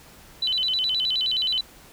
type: tone with vibrato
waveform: sine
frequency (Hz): 3474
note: A7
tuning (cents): -23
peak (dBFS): -21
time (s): 0.42-1.61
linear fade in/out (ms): 5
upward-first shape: square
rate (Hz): 9.5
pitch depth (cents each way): 230
effects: pink hiss -49 dBFS RMS until 1.92 s